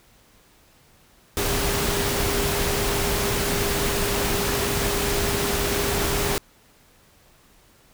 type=tone in noise; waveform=sine; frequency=403.4 Hz; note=G4; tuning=50 cents sharp; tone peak=-28 dBFS; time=1.37-6.38 s; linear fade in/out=0 ms; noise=pink; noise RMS=-24 dBFS; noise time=1.37-6.38 s; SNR=-7 dB; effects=pink hiss -56 dBFS RMS until 7.93 s